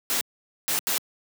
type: noise bursts at uneven times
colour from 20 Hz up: white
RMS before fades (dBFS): -25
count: 3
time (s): 0.1-0.21 / 0.68-0.79 / 0.87-0.98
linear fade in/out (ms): 0
effects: high-pass 200 Hz 12 dB/octave